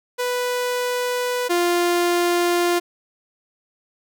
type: tone pair in turn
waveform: sawtooth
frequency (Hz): 493.9 / 349.2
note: B4 / F4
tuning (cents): 0 / 0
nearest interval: tritone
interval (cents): 600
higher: first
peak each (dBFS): -17 / -13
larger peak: second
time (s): 0.18-1.49 / 1.49-2.8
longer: neither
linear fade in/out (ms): 20
effects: none